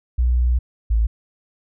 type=tone pair in turn; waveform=sine; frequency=61.1 / 55.28 Hz; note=B1 / A1; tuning=-18 / +9 cents; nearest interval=major second; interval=173 cents; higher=first; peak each=-14 dBFS; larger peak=neither; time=0.18-0.59 / 0.9-1.07 s; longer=first; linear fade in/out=10 ms; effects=none